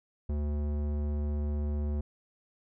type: tone with low-pass filter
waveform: square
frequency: 73.7 Hz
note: D2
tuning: 7 cents sharp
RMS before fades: -31 dBFS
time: 0.29-2.01 s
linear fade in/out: 5 ms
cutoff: 500 Hz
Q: 0.61
effects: none